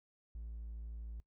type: tone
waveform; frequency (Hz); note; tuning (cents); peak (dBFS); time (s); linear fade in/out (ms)
triangle; 56.4; A1; +44; -40; 0.35-1.2; 0
effects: noise-tail reverb RT60 0.1 s tail -21 dB re dry + tanh soft clip ceiling -36 dBFS